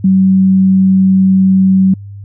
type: tone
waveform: sine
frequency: 190.1 Hz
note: F#3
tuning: 47 cents sharp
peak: -5 dBFS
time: 0.04-1.94 s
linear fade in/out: 5 ms
effects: added 100 Hz sine -26 dBFS peak until 2.24 s